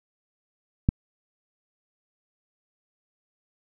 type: click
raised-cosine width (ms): 5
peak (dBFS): -6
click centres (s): 0.889
effects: none

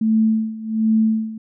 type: tone with tremolo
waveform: sine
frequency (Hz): 220.3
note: A3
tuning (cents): +2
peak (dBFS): -12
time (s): 0.01-1.38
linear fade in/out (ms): 5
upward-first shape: sine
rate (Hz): 1.3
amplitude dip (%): 85
effects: none

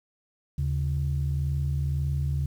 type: tone pair together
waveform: sine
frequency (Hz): 76.6 / 138.47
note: D#2 / C#3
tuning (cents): -27 / -2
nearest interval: minor seventh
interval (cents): 1025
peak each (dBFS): -26 / -26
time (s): 0.58-2.46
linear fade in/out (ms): 5
effects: tanh soft clip ceiling -18 dBFS + 9-bit

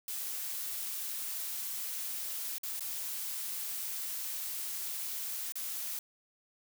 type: noise with dropouts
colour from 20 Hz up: blue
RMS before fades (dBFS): -38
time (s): 0.08-5.99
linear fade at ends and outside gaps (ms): 2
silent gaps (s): 2.583-2.633 / 2.796-2.806 / 5.522-5.555
effects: none

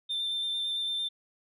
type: tone with vibrato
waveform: sine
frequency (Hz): 3575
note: A7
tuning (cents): +27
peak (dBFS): -27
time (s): 0.09-1.09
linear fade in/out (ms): 20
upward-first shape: square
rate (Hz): 8.9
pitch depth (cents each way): 11
effects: tanh soft clip ceiling -27 dBFS

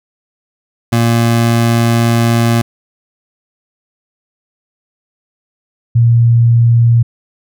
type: tone pair in turn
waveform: 25% pulse / sine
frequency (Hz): 116.54 / 117.35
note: A#2 / A#2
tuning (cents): 0 / +12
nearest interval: unison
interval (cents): 12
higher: second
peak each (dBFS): -5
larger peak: neither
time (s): 0.92-2.62 / 5.95-7.03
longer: first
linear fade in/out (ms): 10
effects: none

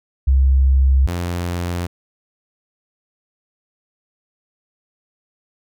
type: tone pair in turn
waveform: sine / sawtooth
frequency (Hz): 66.7 / 87.46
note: C2 / F2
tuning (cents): +34 / +3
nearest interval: perfect fourth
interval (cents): 469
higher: second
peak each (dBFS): -10 / -17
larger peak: first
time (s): 0.27-1.07 / 1.07-1.87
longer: neither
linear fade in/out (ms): 10
effects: none

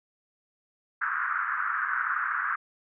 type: band-pass noise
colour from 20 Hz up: white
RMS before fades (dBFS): -29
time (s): 1.01-2.56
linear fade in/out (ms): 10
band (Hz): 1200 to 1600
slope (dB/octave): 48
effects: none

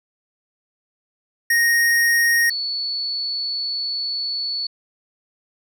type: tone pair in turn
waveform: square / sine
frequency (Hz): 1864.7 / 4435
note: A#6 / C#8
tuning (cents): 0 / 0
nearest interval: octave + minor third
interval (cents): 1500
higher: second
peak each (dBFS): -15 / -22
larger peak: first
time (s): 1.5-2.5 / 2.5-4.67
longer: second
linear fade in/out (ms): 5
effects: none

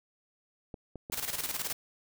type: clicks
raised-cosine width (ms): 2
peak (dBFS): -28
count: 3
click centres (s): 0.742 / 0.957 / 1.099
type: noise with tremolo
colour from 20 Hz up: white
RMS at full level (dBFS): -33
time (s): 1.12-1.73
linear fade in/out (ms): 5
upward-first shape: square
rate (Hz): 19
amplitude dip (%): 65
effects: none

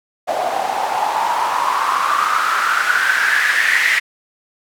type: noise with band-pass filter sweep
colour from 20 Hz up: white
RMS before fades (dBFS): -17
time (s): 0.27-4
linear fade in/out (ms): 20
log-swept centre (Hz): 680 to 2000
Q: 7.3
effects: none

